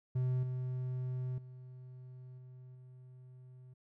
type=tone with level steps; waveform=triangle; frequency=127.3 Hz; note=C3; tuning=47 cents flat; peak=-28 / -33 / -46 / -48 / -50 dBFS; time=0.15-3.74 s; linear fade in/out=10 ms; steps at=0.43 / 1.38 / 2.38 / 2.75 s; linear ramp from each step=2 ms; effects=none